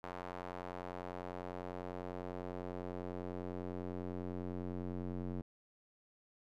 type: tone with band-pass filter sweep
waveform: square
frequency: 45 Hz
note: F#1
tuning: 47 cents flat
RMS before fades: -43 dBFS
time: 0.03-5.42 s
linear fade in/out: 10 ms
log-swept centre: 930 to 250 Hz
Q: 1
effects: none